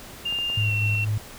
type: tone with pitch glide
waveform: sine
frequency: 2802 to 2719 Hz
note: F7 to F7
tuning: +5 to -47 cents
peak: -24 dBFS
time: 0.25-1.05 s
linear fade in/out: 10 ms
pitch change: -52 cents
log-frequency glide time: 0.59-0.72 s
type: clicks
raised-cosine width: 1 ms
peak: -25 dBFS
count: 3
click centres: 0.325 / 0.388 / 0.5 s
type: tone with tremolo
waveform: sine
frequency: 106.1 Hz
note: G#2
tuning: 38 cents sharp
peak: -21 dBFS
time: 0.57-1.18 s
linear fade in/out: 5 ms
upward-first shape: square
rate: 4 Hz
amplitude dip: 25%
effects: pink hiss -42 dBFS RMS until 1.38 s